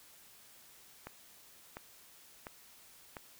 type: click train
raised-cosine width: 0.5 ms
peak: -28 dBFS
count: 4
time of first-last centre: 1.07-3.168 s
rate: 1.43 Hz
effects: white hiss -59 dBFS RMS until 3.39 s